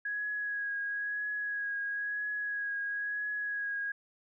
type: tone with vibrato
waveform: sine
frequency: 1661.2 Hz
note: G#6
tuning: in tune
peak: -32 dBFS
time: 0.05-3.92 s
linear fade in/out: 5 ms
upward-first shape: triangle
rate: 1 Hz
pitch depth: 25 cents each way
effects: none